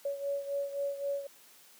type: beating tone pair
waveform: sine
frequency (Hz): 561 / 564.8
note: C#5 / C#5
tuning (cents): +21 / +32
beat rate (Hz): 3.8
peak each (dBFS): -33 / -38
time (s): 0.05-1.27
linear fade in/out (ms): 5
effects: white hiss -58 dBFS RMS until 1.79 s + high-pass 200 Hz 12 dB/octave